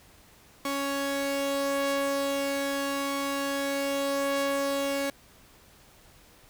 sawtooth tone pair together, 278.2 / 556 Hz, C#4 / C#5, +6 / +5 cents, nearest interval octave, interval 1199 cents, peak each -27 / -25 dBFS, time 0.65-5.1 s, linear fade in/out 2 ms, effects pink hiss -56 dBFS RMS until 6.49 s

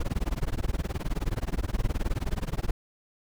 brown noise with tremolo, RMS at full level -25 dBFS, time 0-2.71 s, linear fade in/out 5 ms, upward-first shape sine, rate 19 Hz, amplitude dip 100%, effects none

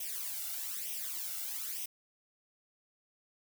blue noise with flanger, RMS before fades -39 dBFS, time 0-1.86 s, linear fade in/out 5 ms, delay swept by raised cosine 0.34 to 1.44 ms, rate 1.1 Hz, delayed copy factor +0.75, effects none

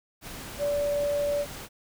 sine tone in noise, 578 Hz, D5, 28 cents flat, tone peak -24 dBFS, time 0.58-1.46 s, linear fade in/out 50 ms, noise pink, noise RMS -40 dBFS, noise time 0.21-1.69 s, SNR +13 dB, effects none

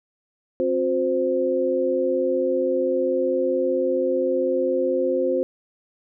sine tone cluster, 265.1 / 360.7 / 520 Hz, C4 / F#4 / C5, +23 / -44 / -11 cents, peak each -27 / -24 / -21 dBFS, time 0.6-5.43 s, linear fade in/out 0 ms, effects none

